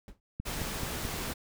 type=noise with exponential decay; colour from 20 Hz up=brown; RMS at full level=-38 dBFS; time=0.08-0.2 s; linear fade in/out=1 ms; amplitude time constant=25 ms
type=click train; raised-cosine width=5 ms; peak=-23 dBFS; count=4; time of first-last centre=0.4-1.051 s; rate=4.61 Hz
type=noise; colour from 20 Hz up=pink; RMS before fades=-36 dBFS; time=0.45-1.34 s; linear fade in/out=20 ms
effects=none